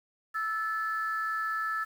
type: tone pair together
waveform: sine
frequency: 1318.5 / 1737.3 Hz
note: E6 / A6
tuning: 0 / -22 cents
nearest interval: perfect fourth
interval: 478 cents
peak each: -30 / -32 dBFS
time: 0.34-1.85 s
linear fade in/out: 20 ms
effects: tanh soft clip ceiling -22 dBFS + 9-bit